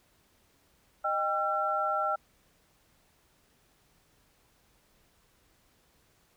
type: tone cluster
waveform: sine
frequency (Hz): 618 / 793 / 1353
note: D#5 / G5 / E6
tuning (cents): -12 / +20 / +45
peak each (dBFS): -33 / -32 / -29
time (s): 1.04-2.16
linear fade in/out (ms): 10
effects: pink hiss -67 dBFS RMS until 6.36 s